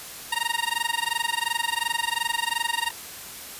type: tone with amplitude modulation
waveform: 15% pulse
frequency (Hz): 932.3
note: A#5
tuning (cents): 0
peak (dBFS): -14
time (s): 0.32-2.91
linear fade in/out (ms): 5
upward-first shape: sine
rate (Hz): 22.8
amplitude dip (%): 100
effects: white hiss -39 dBFS RMS until 3.59 s + resampled to 32000 Hz